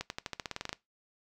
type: accelerating click train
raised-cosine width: 0.2 ms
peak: -18 dBFS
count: 13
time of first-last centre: 0.01-0.729 s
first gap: 91 ms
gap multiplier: 0.92
effects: noise-tail reverb RT60 0.2 s tail -20 dB re dry